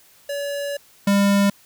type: tone pair in turn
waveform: square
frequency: 569 / 200 Hz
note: C#5 / G3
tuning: +45 / +35 cents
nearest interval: octave + tritone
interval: 1810 cents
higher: first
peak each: -25 / -15 dBFS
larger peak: second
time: 0.29-0.77 / 1.07-1.5 s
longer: first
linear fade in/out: 5 ms
effects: white hiss -53 dBFS RMS until 1.65 s